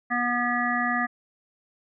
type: harmonic tone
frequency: 242.8 Hz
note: B3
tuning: 29 cents flat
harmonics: 1 / 3 / 5 / 7 / 8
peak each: -29 / -29 / -29 / -29 / -29 dBFS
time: 0.1-1.07 s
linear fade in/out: 20 ms
effects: none